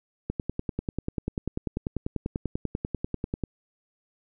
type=click train; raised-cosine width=3 ms; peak=-15 dBFS; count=33; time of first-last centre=0.3-3.437 s; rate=10.2 Hz; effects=none